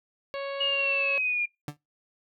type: harmonic tone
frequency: 554.4 Hz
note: C#5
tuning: in tune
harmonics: 1 / 2 / 3 / 4 / 5 / 6 / 7 / 8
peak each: -32 / -39 / -44 / -43 / -44 / -51 / -51 / -49 dBFS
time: 0.34-1.18 s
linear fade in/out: 0 ms
type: exponential sweep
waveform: sine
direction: down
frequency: 2870 to 2400 Hz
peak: -24 dBFS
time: 0.6-1.46 s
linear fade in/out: 10 ms
type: tone with exponential decay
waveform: 30% pulse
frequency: 146.83 Hz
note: D3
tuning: in tune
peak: -25 dBFS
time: 1.68-1.77 s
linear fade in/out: 2 ms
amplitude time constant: 19 ms
effects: noise-tail reverb RT60 0.2 s tail -24 dB re dry